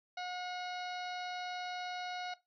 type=harmonic tone with a mistuned harmonic; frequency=723 Hz; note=F#5; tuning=40 cents flat; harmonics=1 / 2 / 3 / 4 / 5 / 6 / 7 / 8; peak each=-40 / -46 / -48 / -52 / -50 / -52 / -58 / -58 dBFS; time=0.17-2.34 s; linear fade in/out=5 ms; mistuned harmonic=5; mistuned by=+97 cents; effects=noise-tail reverb RT60 0.2 s tail -17 dB re dry